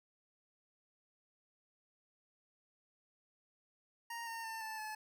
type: tone with pitch steps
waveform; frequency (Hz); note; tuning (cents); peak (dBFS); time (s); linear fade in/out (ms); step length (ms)
25% pulse; 932.3 / 914.2 / 896.4 / 879 / 861.9; A#5 / A#5 / A5 / A5 / A5; 0 / -34 / +32 / -2 / -36; -38; 4.1-4.95; 5; 170
effects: none